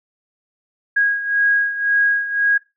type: beating tone pair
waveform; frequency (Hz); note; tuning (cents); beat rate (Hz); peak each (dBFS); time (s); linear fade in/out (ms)
sine; 1643 / 1644.9; G#6 / G#6; -19 / -17; 1.9; -16 / -21; 0.96-2.58; 10
effects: noise-tail reverb RT60 0.2 s tail -17 dB re dry